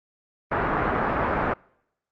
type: low-pass noise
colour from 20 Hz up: white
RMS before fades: -24 dBFS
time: 0.51-1.54 s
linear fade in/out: 10 ms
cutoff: 1500 Hz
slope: 24 dB/octave
effects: noise-tail reverb RT60 0.8 s tail -26 dB re dry + Opus 32 kbps